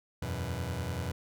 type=chord; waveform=sawtooth; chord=E suspended second; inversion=none; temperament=just; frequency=82.41 / 92.71 / 123.61 Hz; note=E2 / F#2 / B2; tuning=0 / +4 / +2 cents; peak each=-33 dBFS; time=0.22-1.12 s; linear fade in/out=5 ms; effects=none